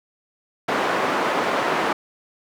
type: band-pass noise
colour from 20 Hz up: white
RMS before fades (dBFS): -22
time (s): 0.68-1.93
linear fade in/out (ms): 5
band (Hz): 280 to 1200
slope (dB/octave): 12
effects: none